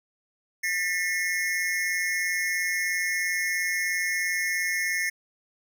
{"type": "tone cluster", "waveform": "square", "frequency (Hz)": [1793, 1973, 2150], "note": ["A6", "B6", "C7"], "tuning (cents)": [32, -2, 47], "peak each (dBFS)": [-30, -32, -29], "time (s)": [0.63, 5.1], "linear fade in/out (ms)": 10, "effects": []}